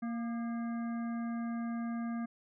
harmonic tone with a mistuned harmonic, 232.3 Hz, A#3, 6 cents flat, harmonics 1 / 3 / 5 / 7 / 9, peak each -34 / -47 / -49 / -53 / -58 dBFS, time 0.02-2.26 s, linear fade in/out 10 ms, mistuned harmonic 5, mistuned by +61 cents, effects none

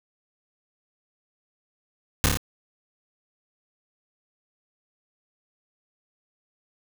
pink noise with echo, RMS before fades -18 dBFS, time 2.24-2.26 s, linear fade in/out 0 ms, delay 28 ms, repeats 4, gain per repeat -2 dB, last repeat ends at 2.372 s, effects none

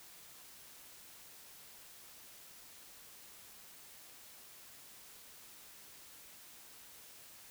silence, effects white hiss -56 dBFS RMS until 7.5 s

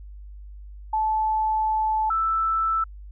sine tone pair in turn, 870 / 1321.7 Hz, A5 / E6, -20 / +4 cents, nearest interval perfect fifth, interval 724 cents, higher second, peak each -20 dBFS, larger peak neither, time 0.93-2.1 / 2.1-2.84 s, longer first, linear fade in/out 5 ms, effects added 50 Hz sine -38 dBFS peak until 3.11 s

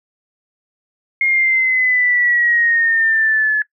sine exponential sweep, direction down, 2143 to 1710 Hz, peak -12 dBFS, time 1.21-3.62 s, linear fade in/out 2 ms, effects noise-tail reverb RT60 0.1 s tail -21 dB re dry

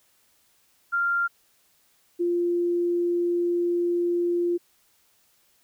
sine tone pair in turn, 1391 / 347.8 Hz, F6 / F4, -7 / -7 cents, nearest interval 2 octaves, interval 2400 cents, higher first, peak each -21 dBFS, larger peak neither, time 0.92-1.28 / 2.19-4.58 s, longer second, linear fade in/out 20 ms, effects white hiss -64 dBFS RMS until 5.63 s

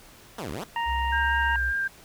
10% pulse exponential two-way sweep, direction down then up, 255 to 65.41 to 255 Hz, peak -24 dBFS, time 0.38-0.64 s, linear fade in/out 5 ms, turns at 0.51 s
harmonic tone, 932.3 Hz, A#5, in tune, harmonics 1 / 2 / 3, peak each -26 / -32 / -36 dBFS, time 0.76-1.56 s, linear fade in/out 2 ms
sine tone with pitch glide, 65.6 to 63.37 Hz, C2 to B1, +5 to +45 cents, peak -28 dBFS, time 0.85-1.74 s, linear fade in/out 50 ms, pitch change -60 cents, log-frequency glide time 1.17-1.62 s
sine tone with vibrato, 1595 Hz, G6, 30 cents sharp, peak -24 dBFS, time 1.12-1.88 s, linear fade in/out 10 ms, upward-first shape square, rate 5.2 Hz, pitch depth 8 cents each way
effects pink hiss -51 dBFS RMS until 2.04 s

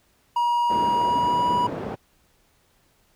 triangle tone with pitch glide, 955 to 973.9 Hz, A#5 to B5, +42 to -24 cents, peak -17 dBFS, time 0.36-1.67 s, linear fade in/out 5 ms, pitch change +34 cents, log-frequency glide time 0.89-1.5 s
white band-pass noise, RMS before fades -31 dBFS, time 0.69-1.96 s, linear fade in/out 20 ms, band 110 to 510 Hz, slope 12 dB/octave
effects pink hiss -63 dBFS RMS until 3.15 s

